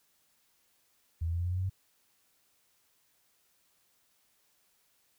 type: tone with pitch steps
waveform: sine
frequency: 81.8 / 83.57 / 85.37 / 87.22 / 89.1 / 91.03 / 92.99 / 95 Hz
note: E2 / E2 / F2 / F2 / F2 / F#2 / F#2 / F#2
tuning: -13 / +24 / -39 / -2 / +35 / -28 / +9 / +46 cents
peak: -29 dBFS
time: 1.21-1.698 s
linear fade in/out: 10 ms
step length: 61 ms
effects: white hiss -71 dBFS RMS until 5.18 s